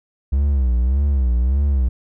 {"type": "tone with vibrato", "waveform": "triangle", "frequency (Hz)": 65.41, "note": "C2", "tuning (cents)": 0, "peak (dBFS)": -12, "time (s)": [0.32, 1.89], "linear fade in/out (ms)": 10, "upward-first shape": "sine", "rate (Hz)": 1.7, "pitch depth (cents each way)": 160, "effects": []}